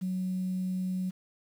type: tone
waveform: sine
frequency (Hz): 185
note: F#3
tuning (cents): 0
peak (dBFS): -28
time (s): 0.01-1.11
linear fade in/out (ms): 20
effects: tanh soft clip ceiling -24 dBFS + 9-bit